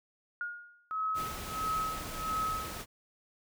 sine tone with exponential decay, 1430 Hz, F6, 41 cents sharp, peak -31 dBFS, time 0.41-0.92 s, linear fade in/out 1 ms, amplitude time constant 110 ms
sine tone with tremolo, 1283 Hz, E6, 47 cents flat, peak -29 dBFS, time 0.91-2.8 s, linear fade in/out 0 ms, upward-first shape sine, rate 1.5 Hz, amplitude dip 90%
pink noise, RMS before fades -41 dBFS, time 1.14-2.86 s, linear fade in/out 50 ms
effects none

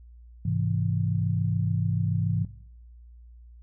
sine chord, Ab augmented, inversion none, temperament equal, 103.83 / 130.81 / 164.81 Hz, Ab2 / C3 / E3, 0 / 0 / 0 cents, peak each -27 / -29 / -28 dBFS, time 0.45-2.45 s, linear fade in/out 5 ms, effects noise-tail reverb RT60 0.7 s tail -18 dB re dry + added 59 Hz sine -46 dBFS peak until 3.62 s

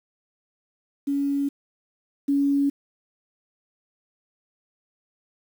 sine tone pair in turn, 280.9 / 280.9 Hz, C#4 / C#4, +23 / +23 cents, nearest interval unison, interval 0 cents, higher neither, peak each -21 / -18 dBFS, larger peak second, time 1.07-1.49 / 2.28-2.7 s, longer neither, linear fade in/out 10 ms, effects 8-bit

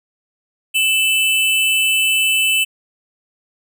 square tone pair together, 2637 / 3015 Hz, E7 / F#7, 0 / +32 cents, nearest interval major second, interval 232 cents, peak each -16 / -18 dBFS, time 0.74-2.65 s, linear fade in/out 20 ms, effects none

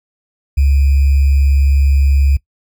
sine tone with sample-and-hold, 69.3 Hz, C#2, in tune, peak -8 dBFS, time 0.57-2.37 s, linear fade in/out 10 ms, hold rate 2450 Hz, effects noise-tail reverb RT60 0.1 s tail -21 dB re dry

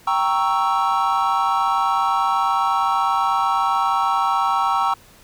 triangle chord, G diminished seventh, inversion none, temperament equal, 784 / 932.3 / 1108.7 / 1318.5 Hz, G5 / Bb5 / Db6 / Fb6, 0 / 0 / 0 / 0 cents, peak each -20 dBFS, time 0.07-4.94 s, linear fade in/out 5 ms, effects tanh soft clip ceiling -6 dBFS + pink hiss -49 dBFS RMS until 5.23 s

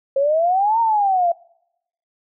sine exponential two-way sweep, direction up then down, 535 to 932.3 to 673 Hz, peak -14 dBFS, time 0.16-1.32 s, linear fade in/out 5 ms, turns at 0.8 s, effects noise-tail reverb RT60 0.8 s tail -24 dB re dry

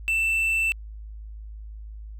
triangle tone with quantisation, 2665 Hz, E7, 18 cents sharp, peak -19 dBFS, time 0.08-0.72 s, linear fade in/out 0 ms, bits 8, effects added 53 Hz sine -36 dBFS peak until 2.19 s

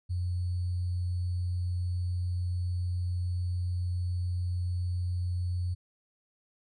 sine tone with sample-and-hold, 89.3 Hz, F2, 39 cents sharp, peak -28 dBFS, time 0.09-5.75 s, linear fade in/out 20 ms, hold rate 4410 Hz, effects resampled to 22050 Hz

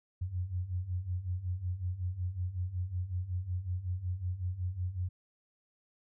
sine beating tone pair, 87.31 / 92.71 Hz, F2 / F#2, 0 / +4 cents, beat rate 5.4 Hz, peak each -38 / -34 dBFS, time 0.21-5.09 s, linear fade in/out 10 ms, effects none

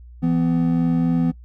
triangle tone pair together, 167.5 / 251 Hz, E3 / B3, +28 / +28 cents, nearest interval perfect fifth, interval 700 cents, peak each -17 dBFS, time 0.22-1.32 s, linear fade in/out 20 ms, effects noise-tail reverb RT60 0.1 s tail -21 dB re dry + added 60 Hz sine -39 dBFS peak until 1.44 s

